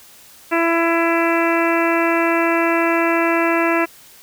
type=harmonic tone; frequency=334.3 Hz; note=E4; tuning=24 cents sharp; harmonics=1 / 2 / 3 / 4 / 5 / 6 / 7 / 8; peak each=-18 / -21 / -23 / -24 / -25 / -26 / -26 / -27 dBFS; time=0.51-3.86 s; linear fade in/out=20 ms; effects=white hiss -45 dBFS RMS until 4.22 s